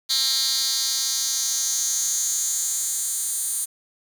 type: tone with high-pass filter sweep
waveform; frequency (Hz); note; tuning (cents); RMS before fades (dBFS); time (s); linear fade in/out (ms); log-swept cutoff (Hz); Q
10% pulse; 266.8; C4; +34; -24; 0.09-3.66; 20; 4300 to 8900; 3.6
effects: 7-bit